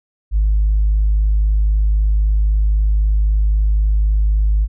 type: tone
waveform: sine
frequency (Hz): 51.91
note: G#1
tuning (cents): 0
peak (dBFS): -10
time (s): 0.31-4.68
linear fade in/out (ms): 50
effects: tanh soft clip ceiling -8 dBFS